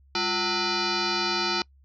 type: tone with frequency modulation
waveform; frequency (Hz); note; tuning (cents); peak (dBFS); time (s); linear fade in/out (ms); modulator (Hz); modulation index
sine; 1864.7; A#6; 0; -23; 0.15-1.62; 2; 554; 5.8
effects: noise-tail reverb RT60 0.1 s tail -25 dB re dry + added 68 Hz sine -54 dBFS peak until 1.84 s